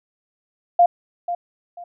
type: tone with echo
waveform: sine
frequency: 698.5 Hz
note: F5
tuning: in tune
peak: -9 dBFS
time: 0.79-0.86 s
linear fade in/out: 5 ms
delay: 490 ms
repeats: 2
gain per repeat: -12 dB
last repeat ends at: 1.84 s
effects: none